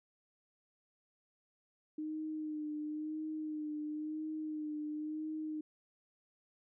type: tone with vibrato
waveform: sine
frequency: 306.4 Hz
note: D#4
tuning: 27 cents flat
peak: -37 dBFS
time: 1.98-5.61 s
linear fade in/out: 5 ms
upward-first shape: sine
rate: 0.97 Hz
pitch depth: 30 cents each way
effects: none